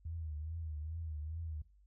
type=tone with vibrato; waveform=sine; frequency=79 Hz; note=D#2; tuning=27 cents sharp; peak=-39 dBFS; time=0.05-1.62 s; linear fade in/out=5 ms; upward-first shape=triangle; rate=2.4 Hz; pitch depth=110 cents each way; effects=noise-tail reverb RT60 0.3 s tail -19 dB re dry + added 50 Hz sine -62 dBFS peak until 1.86 s